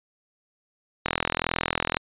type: click train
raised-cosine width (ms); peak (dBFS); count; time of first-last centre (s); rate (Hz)
0.3; -6; 39; 1.06-1.969; 41.8
effects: resampled to 8000 Hz